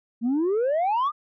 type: exponential sweep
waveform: sine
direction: up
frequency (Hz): 221.9 to 1246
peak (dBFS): -18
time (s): 0.21-1.12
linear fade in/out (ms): 50
effects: tanh soft clip ceiling -19 dBFS